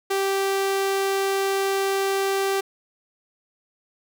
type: tone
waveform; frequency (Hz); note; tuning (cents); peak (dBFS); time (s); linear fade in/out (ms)
sawtooth; 390.5; G4; -7; -17; 0.1-2.61; 10
effects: none